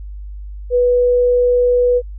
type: tone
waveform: sine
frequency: 491.4 Hz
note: B4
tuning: 9 cents flat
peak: -10 dBFS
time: 0.7-2.02 s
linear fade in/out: 50 ms
effects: added 50 Hz sine -27 dBFS peak until 2.18 s